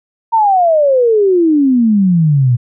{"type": "exponential sweep", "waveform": "sine", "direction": "down", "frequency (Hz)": [933, 117.3], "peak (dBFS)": -7, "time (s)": [0.32, 2.57], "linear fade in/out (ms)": 20, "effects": []}